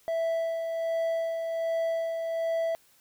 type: tone with tremolo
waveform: triangle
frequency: 659.3 Hz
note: E5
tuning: in tune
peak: -23 dBFS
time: 0.08-2.75 s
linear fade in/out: 0 ms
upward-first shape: sine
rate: 1.3 Hz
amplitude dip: 40%
effects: white hiss -62 dBFS RMS until 3 s